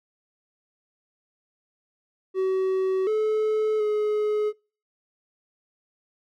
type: tone with pitch steps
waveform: triangle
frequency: 378.4 / 431.9 / 422.9 Hz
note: F#4 / A4 / G#4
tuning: +39 / -32 / +31 cents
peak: -19 dBFS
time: 2.34-4.53 s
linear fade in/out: 50 ms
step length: 730 ms
effects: noise-tail reverb RT60 0.4 s tail -26 dB re dry